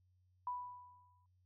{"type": "tone with exponential decay", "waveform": "sine", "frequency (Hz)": 987.8, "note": "B5", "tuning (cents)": 0, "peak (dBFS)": -36, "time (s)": [0.47, 1.26], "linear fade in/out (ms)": 2, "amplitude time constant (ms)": 170, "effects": ["added 91 Hz sine -70 dBFS peak until 1.45 s"]}